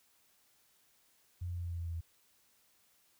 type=tone with pitch steps; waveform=sine; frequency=88.6 / 87.78 / 86.98 / 86.18 / 85.38 / 84.6 / 83.82 / 83.05 Hz; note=F2 / F2 / F2 / F2 / F2 / E2 / E2 / E2; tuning=+25 / +9 / -6 / -22 / -39 / +45 / +29 / +13 cents; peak=-36 dBFS; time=1.41-2.01 s; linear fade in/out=10 ms; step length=75 ms; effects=white hiss -70 dBFS RMS until 3.19 s